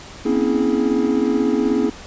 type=tone cluster; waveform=triangle; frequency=239.5 / 262 / 278.3 / 325.9 / 420 Hz; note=A#3 / C4 / C#4 / E4 / G#4; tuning=+47 / +2 / +7 / -20 / +19 cents; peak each=-20 dBFS; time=0.25-1.9 s; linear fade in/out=10 ms; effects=pink hiss -38 dBFS RMS until 2.06 s + resampled to 16000 Hz